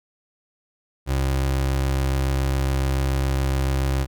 30% pulse tone, 67.1 Hz, C2, 44 cents sharp, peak -17 dBFS, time 1.06-4.07 s, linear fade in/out 50 ms, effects none

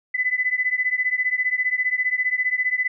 sine beating tone pair, 2000 / 2015 Hz, B6 / B6, +21 / +34 cents, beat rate 15 Hz, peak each -22 / -23 dBFS, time 0.14-2.88 s, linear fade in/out 10 ms, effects none

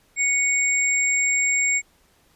sine tone pair together, 2217 / 7457 Hz, C#7 / A#8, 0 / 0 cents, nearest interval octave + major sixth, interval 2100 cents, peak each -20 / -22 dBFS, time 0.16-1.82 s, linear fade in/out 50 ms, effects pink hiss -60 dBFS RMS until 2.35 s + resampled to 32000 Hz

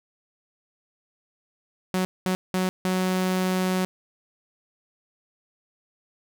sawtooth tone bursts at uneven times, 185.3 Hz, F#3, 3 cents sharp, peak -18 dBFS, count 4, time 1.94-2.05 / 2.26-2.35 / 2.54-2.69 / 2.85-3.85 s, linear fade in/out 0 ms, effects none

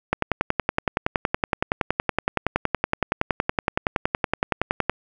click train, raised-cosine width 0.5 ms, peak -4 dBFS, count 52, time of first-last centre 0.13-4.896 s, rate 10.7 Hz, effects none

